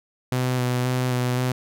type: tone with vibrato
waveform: sawtooth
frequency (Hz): 125.7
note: B2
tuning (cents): +31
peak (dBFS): -17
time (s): 0.32-1.52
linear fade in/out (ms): 2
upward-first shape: square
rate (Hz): 1.9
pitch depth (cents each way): 16
effects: none